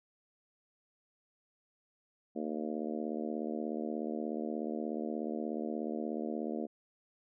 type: harmonic tone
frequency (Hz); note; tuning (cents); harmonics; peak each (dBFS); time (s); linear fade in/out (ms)
76.7; D#2; -24; 3 / 4 / 5 / 6 / 7 / 8 / 9; -38 / -40 / -42 / -44 / -45 / -46 / -47; 2.35-6.67; 20
effects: none